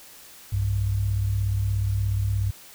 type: tone pair together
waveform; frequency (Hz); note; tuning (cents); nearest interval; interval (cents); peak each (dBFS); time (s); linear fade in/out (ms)
sine; 62.93 / 99.8; B1 / G2; +33 / +32; minor sixth; 799; -28 / -22; 0.52-2.51; 10
effects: white hiss -47 dBFS RMS until 2.74 s